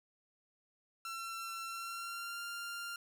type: tone with pitch glide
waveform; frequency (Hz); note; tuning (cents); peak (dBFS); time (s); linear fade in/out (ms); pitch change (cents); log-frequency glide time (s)
sawtooth; 1351 to 1393.8; E6 to F6; +42 to -4; -37; 1.05-2.96; 2; +54; 1.67-2.42
effects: none